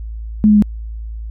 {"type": "tone with pitch steps", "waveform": "sine", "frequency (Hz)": [212.9, 210.1, 207.3], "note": ["G#3", "G#3", "G#3"], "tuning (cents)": [43, 20, -3], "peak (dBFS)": -6, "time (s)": [0.44, 0.623], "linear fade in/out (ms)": 0, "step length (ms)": 61, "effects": ["added 55 Hz sine -24 dBFS peak until 1.3 s"]}